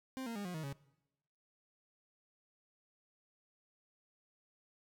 40% pulse tone with pitch steps, 262.1 / 230.8 / 203.3 / 179.02 / 157.66 / 138.84 Hz, C4 / A#3 / G#3 / F3 / D#3 / C#3, +3 / -17 / -37 / +43 / +23 / +3 cents, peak -39 dBFS, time 0.17-0.728 s, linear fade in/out 0 ms, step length 93 ms, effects noise-tail reverb RT60 0.9 s tail -21 dB re dry

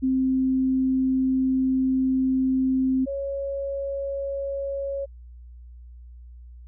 sine tone pair in turn, 261.6 / 553.2 Hz, C4 / C#5, 0 / -4 cents, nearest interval octave + minor second, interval 1296 cents, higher second, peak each -19 / -26 dBFS, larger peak first, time 0.02-3.06 / 3.06-5.06 s, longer first, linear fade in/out 20 ms, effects added 60 Hz sine -41 dBFS peak until 6.67 s

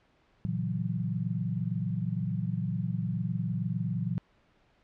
sine chord, F# dominant seventh, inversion first, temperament equal with one note detuned, 116.54 / 138.59 / 165.39 / 185 Hz, A#2 / C#3 / E3 / F#3, 0 / 0 / +6 / 0 cents, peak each -33 / -38 / -33 / -34 dBFS, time 0.45-4.18 s, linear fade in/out 0 ms, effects pink hiss -66 dBFS RMS until 4.83 s + low-pass 3000 Hz 12 dB/octave

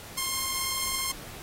5% pulse beating tone pair, 1046 / 1064 Hz, C6 / C6, -1 / +29 cents, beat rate 18 Hz, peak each -24 / -16 dBFS, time 0.17-1.12 s, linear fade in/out 10 ms, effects pink hiss -44 dBFS RMS until 1.42 s + AAC 48 kbps

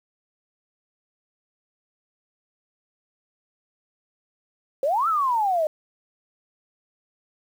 sine exponential two-way sweep, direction up then down, 517 to 1361 to 600 Hz, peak -19 dBFS, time 4.83-5.67 s, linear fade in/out 2 ms, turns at 5.08 s, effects 8-bit

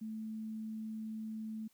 sine tone, 219.1 Hz, A3, 7 cents flat, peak -39 dBFS, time 0.01-1.68 s, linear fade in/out 10 ms, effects white hiss -72 dBFS RMS until 1.73 s

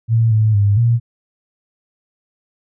sine tone with pitch steps, 114.1 / 108.9 / 101.6 / 117.5 Hz, A#2 / A2 / G#2 / A#2, -37 / -17 / -38 / +14 cents, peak -10 dBFS, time 0.08-1 s, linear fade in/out 50 ms, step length 230 ms, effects none

